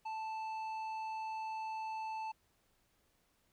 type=tone with tanh clipping; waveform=sine; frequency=880 Hz; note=A5; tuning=in tune; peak=-40 dBFS; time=0.05-2.32 s; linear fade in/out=10 ms; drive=9 dB; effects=pink hiss -75 dBFS RMS until 3.52 s